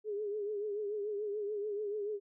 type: tone with vibrato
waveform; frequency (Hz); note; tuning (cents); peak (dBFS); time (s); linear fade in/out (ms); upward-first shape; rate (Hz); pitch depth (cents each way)
sine; 415.3; G#4; 0; -34; 0.04-2.2; 50; triangle; 6.9; 79
effects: none